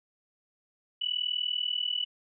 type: tone with amplitude modulation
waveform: sine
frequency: 2960 Hz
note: F#7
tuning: in tune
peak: -24 dBFS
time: 1.01-2.05 s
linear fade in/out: 10 ms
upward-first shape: sine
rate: 40.3 Hz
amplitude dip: 90%
effects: none